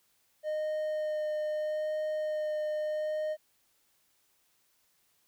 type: tone with vibrato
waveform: triangle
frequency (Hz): 613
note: D#5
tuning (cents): -26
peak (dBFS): -28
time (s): 0.43-3.37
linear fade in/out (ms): 50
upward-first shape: sine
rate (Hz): 0.78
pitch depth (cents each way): 10
effects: white hiss -71 dBFS RMS until 5.27 s